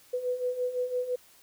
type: beating tone pair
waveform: sine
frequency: 493.9 / 499.8 Hz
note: B4 / B4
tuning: 0 / +21 cents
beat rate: 5.9 Hz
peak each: -34 / -29 dBFS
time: 0.13-1.16 s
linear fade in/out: 10 ms
effects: white hiss -58 dBFS RMS until 1.42 s